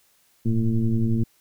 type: tone with frequency modulation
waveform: sine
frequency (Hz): 116.54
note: A#2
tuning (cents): 0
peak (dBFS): -18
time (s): 0.45-1.24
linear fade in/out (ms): 10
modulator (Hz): 111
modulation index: 1.4
effects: white hiss -62 dBFS RMS until 1.4 s